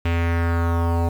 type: tone with low-pass filter sweep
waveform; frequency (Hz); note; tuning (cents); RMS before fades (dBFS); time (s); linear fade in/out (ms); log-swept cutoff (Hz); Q
square; 84.5; E2; +43; -20; 0.05-1.09; 5; 2700 to 790; 2.3
effects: 7-bit